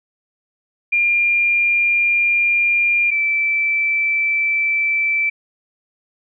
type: tone pair in turn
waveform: sine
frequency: 2400 / 2326 Hz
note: D7 / D7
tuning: +37 / -17 cents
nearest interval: minor second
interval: 54 cents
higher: first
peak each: -13 / -15 dBFS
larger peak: first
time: 0.92-3.11 / 3.11-5.3 s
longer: neither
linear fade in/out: 10 ms
effects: none